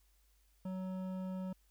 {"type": "tone with hard clipping", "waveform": "sine", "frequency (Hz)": 186.7, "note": "F#3", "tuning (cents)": 16, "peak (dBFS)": -40, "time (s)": [0.65, 1.53], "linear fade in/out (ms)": 5, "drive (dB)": 11, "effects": ["added 50 Hz sine -68 dBFS peak until 1.7 s", "white hiss -75 dBFS RMS until 1.7 s"]}